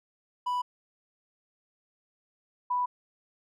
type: tone pair in turn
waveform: triangle / sine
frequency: 987.8 / 987.8 Hz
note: B5 / B5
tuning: 0 / 0 cents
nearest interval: unison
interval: 0 cents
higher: neither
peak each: -25 dBFS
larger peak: neither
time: 0.46-0.62 / 2.7-2.86 s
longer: neither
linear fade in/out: 10 ms
effects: none